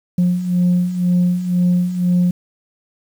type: beating tone pair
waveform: sine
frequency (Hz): 176.8 / 178.8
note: F3 / F3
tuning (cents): +22 / +41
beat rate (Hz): 2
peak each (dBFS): -18 / -13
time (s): 0.18-2.31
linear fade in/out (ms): 5
effects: tanh soft clip ceiling -9 dBFS + 7-bit